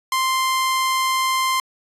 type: tone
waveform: sawtooth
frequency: 1046.5 Hz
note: C6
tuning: in tune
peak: -14 dBFS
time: 0.12-1.6 s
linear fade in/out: 2 ms
effects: resampled to 32000 Hz